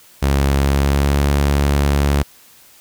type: tone with pitch glide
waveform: sawtooth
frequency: 69.3 to 71.04 Hz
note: C#2 to C#2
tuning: 0 to +43 cents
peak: -9 dBFS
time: 0.22-2.23 s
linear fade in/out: 10 ms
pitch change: +43 cents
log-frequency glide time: 0.61-1.24 s
effects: white hiss -47 dBFS RMS until 2.8 s